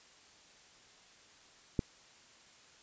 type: click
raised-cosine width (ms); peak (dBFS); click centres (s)
3; -16; 1.792
effects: white hiss -60 dBFS RMS until 2.82 s + resampled to 16000 Hz